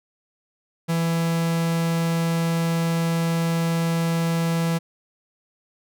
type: tone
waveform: 45% pulse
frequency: 166.1 Hz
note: E3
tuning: 13 cents sharp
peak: -20 dBFS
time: 0.88-4.79 s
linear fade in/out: 20 ms
effects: none